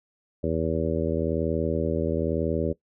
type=harmonic tone; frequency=81 Hz; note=E2; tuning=30 cents flat; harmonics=1 / 2 / 3 / 4 / 5 / 6 / 7; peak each=-31 / -31 / -31 / -31 / -31 / -31 / -31 dBFS; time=0.43-2.73 s; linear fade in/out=10 ms; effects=noise-tail reverb RT60 0.1 s tail -18 dB re dry